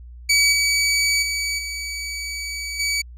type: tone with level steps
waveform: 20% pulse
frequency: 2278 Hz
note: C#7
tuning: 47 cents sharp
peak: -9 / -12 / -17 / -22 / -15 dBFS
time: 0.29-3.02 s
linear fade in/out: 10 ms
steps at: 0.52 / 1.22 / 1.58 / 2.79 s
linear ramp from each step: 10 ms
effects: added 60 Hz sine -37 dBFS peak until 3.17 s + resampled to 32000 Hz